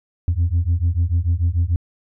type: beating tone pair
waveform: sine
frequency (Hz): 82.41 / 89.21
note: E2 / F2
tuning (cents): 0 / +37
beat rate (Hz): 6.8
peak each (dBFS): -17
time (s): 0.28-1.76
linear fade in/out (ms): 0
effects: tanh soft clip ceiling -12 dBFS